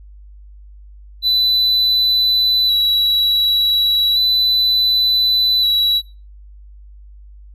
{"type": "tone with vibrato", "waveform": "triangle", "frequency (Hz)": 3951, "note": "B7", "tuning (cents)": 0, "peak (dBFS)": -11, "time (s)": [1.22, 6.02], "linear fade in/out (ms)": 50, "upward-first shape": "square", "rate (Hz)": 0.34, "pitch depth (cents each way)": 19, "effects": ["noise-tail reverb RT60 0.3 s tail -18 dB re dry", "added 50 Hz sine -37 dBFS peak until 7.54 s"]}